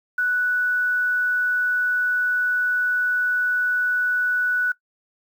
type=tone with quantisation; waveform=sine; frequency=1480 Hz; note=F#6; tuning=in tune; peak=-18 dBFS; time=0.18-4.72 s; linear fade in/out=5 ms; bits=8; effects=noise-tail reverb RT60 0.1 s tail -19 dB re dry